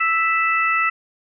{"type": "harmonic tone", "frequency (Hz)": 659.3, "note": "E5", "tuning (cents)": 0, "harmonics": [2, 3, 4], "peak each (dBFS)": [-19, -21, -22], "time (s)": [0, 0.9], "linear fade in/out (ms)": 10, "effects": []}